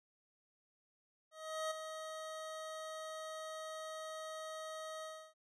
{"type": "tone with ADSR envelope", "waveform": "25% pulse", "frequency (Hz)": 631, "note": "D#5", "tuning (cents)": 24, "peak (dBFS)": -32, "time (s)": [1.31, 5.34], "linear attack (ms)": 400, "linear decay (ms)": 9, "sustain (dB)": -8, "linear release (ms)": 310, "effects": ["resampled to 24000 Hz"]}